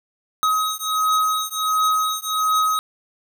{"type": "beating tone pair", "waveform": "square", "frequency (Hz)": [1266, 1267.4], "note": ["D#6", "D#6"], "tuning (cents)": [30, 32], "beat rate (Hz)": 1.4, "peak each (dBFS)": -22, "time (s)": [0.43, 2.79], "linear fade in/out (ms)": 0, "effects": ["9-bit"]}